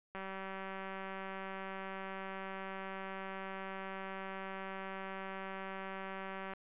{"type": "click train", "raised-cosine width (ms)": 0.5, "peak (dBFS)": -29, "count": 1227, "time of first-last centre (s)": [0.15, 6.535], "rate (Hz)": 192, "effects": ["resampled to 8000 Hz"]}